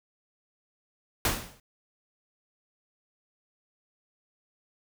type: noise with exponential decay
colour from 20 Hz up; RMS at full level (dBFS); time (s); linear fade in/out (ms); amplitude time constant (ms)
pink; -22; 1.25-1.6; 2; 76
effects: none